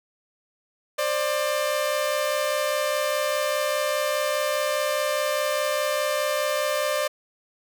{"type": "tone pair together", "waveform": "sawtooth", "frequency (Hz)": [530, 594.9], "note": ["C5", "D5"], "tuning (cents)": [22, 22], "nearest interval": "major second", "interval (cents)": 200, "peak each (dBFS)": [-24, -20], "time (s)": [0.98, 7.08], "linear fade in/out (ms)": 10, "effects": []}